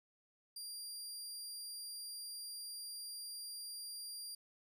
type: tone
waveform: 25% pulse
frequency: 4777 Hz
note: D8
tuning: 29 cents sharp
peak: -40 dBFS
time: 0.56-4.35 s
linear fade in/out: 5 ms
effects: none